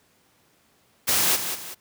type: noise with echo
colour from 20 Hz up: white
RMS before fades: -21 dBFS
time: 1.07-1.37 s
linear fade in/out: 20 ms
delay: 190 ms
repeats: 2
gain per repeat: -8 dB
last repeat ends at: 1.75 s
effects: pink hiss -62 dBFS RMS until 1.8 s + high-pass 100 Hz 12 dB/octave